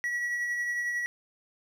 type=tone with tremolo; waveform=triangle; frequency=1930 Hz; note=B6; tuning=40 cents flat; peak=-25 dBFS; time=0.04-1.06 s; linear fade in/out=0 ms; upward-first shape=triangle; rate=11 Hz; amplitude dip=35%; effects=none